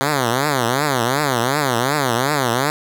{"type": "tone with vibrato", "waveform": "5% pulse", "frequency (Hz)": 132.2, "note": "C3", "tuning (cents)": 18, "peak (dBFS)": -5, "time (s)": [0.01, 2.7], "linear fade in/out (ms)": 0, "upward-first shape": "triangle", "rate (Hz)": 2.7, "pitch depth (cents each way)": 270, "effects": []}